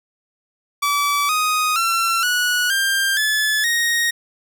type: tone with pitch steps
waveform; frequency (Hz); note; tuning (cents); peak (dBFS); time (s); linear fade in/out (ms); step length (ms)
sawtooth; 1151 / 1247.9 / 1353.1 / 1467 / 1590.6 / 1724.6 / 1869.8; D6 / D#6 / E6 / F#6 / G6 / A6 / A#6; -35 / +5 / +45 / -15 / +25 / -35 / +5; -13; 0.82-4.11; 10; 470
effects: none